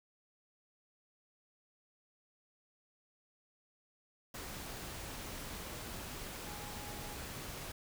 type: tone in noise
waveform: sine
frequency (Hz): 830.6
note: G#5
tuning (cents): 0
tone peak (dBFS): -52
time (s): 6.46-7.15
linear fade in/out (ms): 5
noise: pink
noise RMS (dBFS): -45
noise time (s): 4.34-7.72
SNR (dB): -10
effects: none